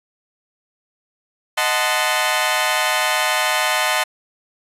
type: chord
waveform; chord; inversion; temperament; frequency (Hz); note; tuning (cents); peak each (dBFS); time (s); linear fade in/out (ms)
15% pulse; D# diminished seventh; none; equal with one note detuned; 622.3 / 740 / 880 / 1033.3; D#5 / F#5 / A5 / C6; 0 / 0 / 0 / -22; -16; 1.57-4.04; 10
effects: resampled to 32000 Hz